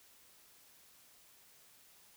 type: silence
effects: white hiss -63 dBFS RMS until 2.16 s